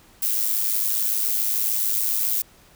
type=noise with amplitude modulation; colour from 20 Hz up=violet; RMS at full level=-20 dBFS; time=0.22-2.42 s; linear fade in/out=5 ms; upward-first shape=sine; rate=107 Hz; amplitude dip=60%; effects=pink hiss -53 dBFS RMS until 2.75 s